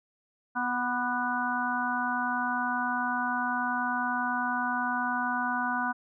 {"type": "harmonic tone with a mistuned harmonic", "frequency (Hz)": 246.9, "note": "B3", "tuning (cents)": 0, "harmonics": [1, 3, 4, 5, 6], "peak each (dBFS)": [-34, -34, -32, -36, -31], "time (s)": [0.55, 5.93], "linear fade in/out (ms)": 20, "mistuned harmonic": 5, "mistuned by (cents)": -37, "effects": []}